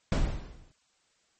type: noise with exponential decay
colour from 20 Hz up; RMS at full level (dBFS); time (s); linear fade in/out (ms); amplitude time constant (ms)
brown; -20; 0.12-0.72; 2; 130
effects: white hiss -70 dBFS RMS until 1.39 s + MP3 32 kbps